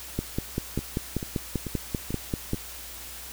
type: two click trains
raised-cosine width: 3 ms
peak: -13 / -19 dBFS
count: 13 / 5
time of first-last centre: 0.19-2.534 / 0.79-2.544 s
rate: 5.12 / 2.28 Hz
effects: added 60 Hz sine -48 dBFS peak until 3.32 s + white hiss -41 dBFS RMS until 3.32 s